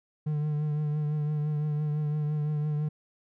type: tone with vibrato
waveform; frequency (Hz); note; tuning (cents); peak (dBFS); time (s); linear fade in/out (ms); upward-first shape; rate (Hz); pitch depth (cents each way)
triangle; 150.2; D3; +39; -24; 0.26-2.89; 10; triangle; 5.9; 35
effects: none